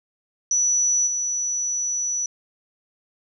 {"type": "tone with level steps", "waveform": "sine", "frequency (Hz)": 5920, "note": "F#8", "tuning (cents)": 0, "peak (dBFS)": [-17, -22], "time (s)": [0.51, 2.26], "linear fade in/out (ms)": 2, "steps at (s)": 1.06, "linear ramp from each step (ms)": 20, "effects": []}